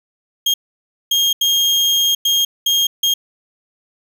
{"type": "tone bursts at uneven times", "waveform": "35% pulse", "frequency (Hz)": 3235, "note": "G#7", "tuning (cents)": -46, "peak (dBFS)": -11, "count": 6, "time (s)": [[0.46, 0.54], [1.11, 1.33], [1.41, 2.15], [2.25, 2.45], [2.66, 2.87], [3.03, 3.14]], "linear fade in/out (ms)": 5, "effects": []}